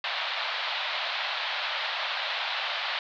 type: band-pass noise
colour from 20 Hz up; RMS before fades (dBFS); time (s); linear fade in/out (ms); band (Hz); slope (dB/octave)
white; -31; 0.04-2.99; 2; 590 to 4100; 48
effects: none